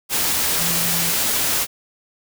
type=tone in noise; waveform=sine; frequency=170 Hz; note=F3; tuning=46 cents flat; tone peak=-28 dBFS; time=0.56-1.13 s; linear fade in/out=50 ms; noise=white; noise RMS=-20 dBFS; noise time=0.09-1.67 s; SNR=-11 dB; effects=none